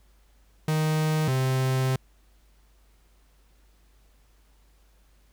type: tone pair in turn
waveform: 45% pulse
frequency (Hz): 155.56 / 130.81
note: D#3 / C3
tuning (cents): 0 / 0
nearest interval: minor third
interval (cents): 300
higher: first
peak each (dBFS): -22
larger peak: neither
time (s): 0.68-1.28 / 1.28-1.96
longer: second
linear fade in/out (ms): 2
effects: added 50 Hz sine -57 dBFS peak until 5.32 s + pink hiss -66 dBFS RMS until 5.32 s